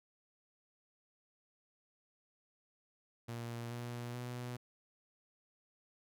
sawtooth tone with pitch steps, 117.7 / 120.24 / 122.84 Hz, A#2 / B2 / B2, +17 / -46 / -9 cents, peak -37 dBFS, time 3.28-4.57 s, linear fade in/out 10 ms, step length 430 ms, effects none

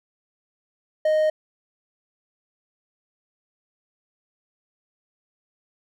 triangle tone, 620 Hz, D#5, 6 cents flat, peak -15 dBFS, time 1.05-1.3 s, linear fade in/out 5 ms, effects none

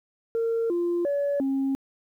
sine tone with pitch steps, 458.1 / 346.7 / 569 / 270.8 Hz, A#4 / F4 / C#5 / C#4, -30 / -13 / +45 / -40 cents, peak -21 dBFS, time 0.35-1.75 s, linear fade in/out 0 ms, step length 350 ms, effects tanh soft clip ceiling -20 dBFS + 10-bit

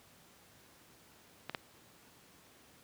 clicks, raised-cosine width 0.3 ms, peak -22 / -19 dBFS, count 2, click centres 1.496 / 1.548 s, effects pink hiss -61 dBFS RMS until 2.83 s + high-pass 100 Hz 12 dB/octave

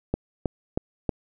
click train, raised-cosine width 2 ms, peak -10 dBFS, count 4, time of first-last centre 0.14-1.092 s, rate 3.15 Hz, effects none

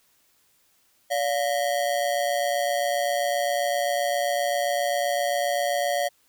square ring-modulated tone, 641 Hz, E5, 49 cents flat, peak -20 dBFS, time 1.1-6.09 s, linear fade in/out 20 ms, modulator 63.8 Hz, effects white hiss -64 dBFS RMS until 6.28 s

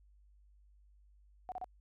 sine tone bursts, 740 Hz, F#5, in tune, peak -38 dBFS, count 3, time 1.49-1.643 s, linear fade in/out 0 ms, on 29 ms, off 33 ms, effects added 50 Hz sine -61 dBFS peak until 1.8 s

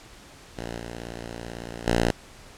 5% pulse tone with level steps, 58.1 Hz, A#1, 5 cents flat, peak -21 / -24 / -9 dBFS, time 0.57-2.11 s, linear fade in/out 5 ms, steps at 0.78 / 1.86 s, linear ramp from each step 20 ms, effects pink hiss -48 dBFS RMS until 2.57 s + low-pass 9000 Hz 12 dB/octave

